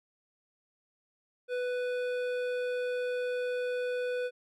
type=tone with hard clipping; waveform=sine; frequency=495.8 Hz; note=B4; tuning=7 cents sharp; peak=-32 dBFS; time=1.48-4.31 s; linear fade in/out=50 ms; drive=12 dB; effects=none